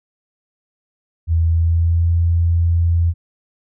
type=tone with pitch glide; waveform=sine; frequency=82.41 to 84.68 Hz; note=E2 to E2; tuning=0 to +47 cents; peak=-12 dBFS; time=1.27-3.14 s; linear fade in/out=50 ms; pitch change=+47 cents; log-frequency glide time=1.45-2.1 s; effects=none